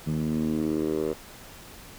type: tone with band-pass filter sweep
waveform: 10% pulse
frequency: 77.78 Hz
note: D#2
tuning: in tune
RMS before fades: -27 dBFS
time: 0.06-1.14 s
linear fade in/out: 20 ms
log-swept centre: 170 to 460 Hz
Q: 2.9
effects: pink hiss -46 dBFS RMS until 1.98 s